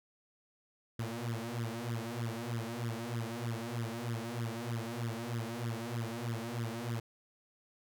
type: tone with flanger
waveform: sawtooth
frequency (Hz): 116.6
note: A#2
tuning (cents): +1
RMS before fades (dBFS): -38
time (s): 0.99-7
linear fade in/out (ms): 5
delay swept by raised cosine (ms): 0.57 to 5.47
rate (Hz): 3.2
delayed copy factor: +1
effects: none